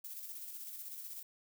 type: noise with tremolo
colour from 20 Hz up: violet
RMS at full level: -45 dBFS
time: 0.04-1.23 s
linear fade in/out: 5 ms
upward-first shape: square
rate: 16 Hz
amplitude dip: 35%
effects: none